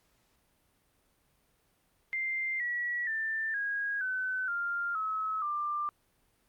sine tone with pitch steps, 2093 / 1930.4 / 1780.4 / 1642.1 / 1514.6 / 1396.9 / 1288.4 / 1188.3 Hz, C7 / B6 / A6 / G#6 / F#6 / F6 / E6 / D6, 0 / -40 / +20 / -20 / +40 / 0 / -40 / +20 cents, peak -30 dBFS, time 2.13-5.89 s, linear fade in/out 0 ms, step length 470 ms, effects pink hiss -71 dBFS RMS until 6.48 s + Opus 48 kbps

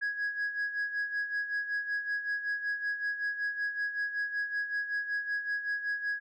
sine tone with tremolo, 1661.2 Hz, G#6, in tune, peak -26 dBFS, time 0.01-6.2 s, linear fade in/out 20 ms, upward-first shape sine, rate 5.3 Hz, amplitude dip 70%, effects tanh soft clip ceiling -27 dBFS

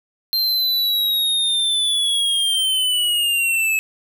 square linear sweep, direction down, 4170 to 2586 Hz, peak -17 dBFS, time 0.33-3.79 s, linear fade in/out 0 ms, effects none

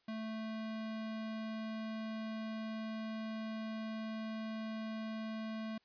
square tone, 220.2 Hz, A3, 2 cents sharp, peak -40 dBFS, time 0.08-5.78 s, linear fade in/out 5 ms, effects white hiss -75 dBFS RMS until 5.84 s + resampled to 11025 Hz

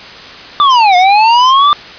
square linear two-way sweep, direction down then up, 1194 to 707 to 1194 Hz, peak -5 dBFS, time 0.6-1.73 s, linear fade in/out 0 ms, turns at 0.96 s, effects white hiss -30 dBFS RMS until 1.98 s + resampled to 11025 Hz

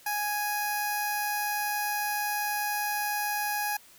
10% pulse tone with notch filter, 830.6 Hz, G#5, in tune, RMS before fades -30 dBFS, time 0.06-3.77 s, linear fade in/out 5 ms, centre 3500 Hz, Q 0.64, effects white hiss -55 dBFS RMS until 3.98 s

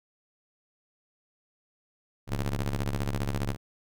sawtooth ring-modulated tone, 70.1 Hz, C#2, 20 cents sharp, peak -21 dBFS, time 2.27-3.57 s, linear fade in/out 50 ms, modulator 42.4 Hz, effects none

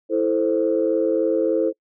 sine chord, A minor, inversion second, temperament equal, 329.6 / 440 / 523.3 Hz, E4 / A4 / C5, 0 / 0 / 0 cents, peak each -21 dBFS, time 0.09-1.73 s, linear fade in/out 50 ms, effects noise-tail reverb RT60 0.1 s tail -26 dB re dry + tanh soft clip ceiling -8 dBFS

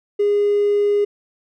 triangle tone with hard clipping, 410.1 Hz, G#4, 22 cents flat, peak -14 dBFS, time 0.19-1.05 s, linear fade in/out 10 ms, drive 3 dB, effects none

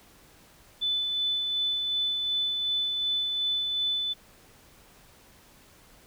sine tone with tremolo, 3500 Hz, A7, 10 cents flat, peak -24 dBFS, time 0.81-4.14 s, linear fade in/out 20 ms, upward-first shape sine, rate 2.7 Hz, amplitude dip 30%, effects pink hiss -56 dBFS RMS until 6.06 s

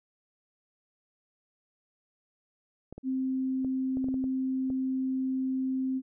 clicks, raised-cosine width 2 ms, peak -28 dBFS, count 9, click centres 2.926 / 2.98 / 3.647 / 3.971 / 4.043 / 4.086 / 4.142 / 4.241 / 4.702 s
sine tone, 261.8 Hz, C4, 1 cent sharp, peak -27 dBFS, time 3.03-6.02 s, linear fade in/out 50 ms
effects none

